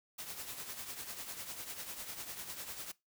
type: noise with tremolo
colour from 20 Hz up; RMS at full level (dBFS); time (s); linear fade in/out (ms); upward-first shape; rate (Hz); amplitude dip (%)
white; -42; 0.18-2.92; 10; triangle; 10; 65
effects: noise-tail reverb RT60 0.2 s tail -21 dB re dry